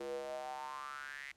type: tone with high-pass filter sweep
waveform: square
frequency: 69.3 Hz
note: C#2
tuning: in tune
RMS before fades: -44 dBFS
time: 0-1.32 s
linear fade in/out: 5 ms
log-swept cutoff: 410 to 2100 Hz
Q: 7.3
effects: pink hiss -72 dBFS RMS until 1.36 s + low-pass 10000 Hz 12 dB/octave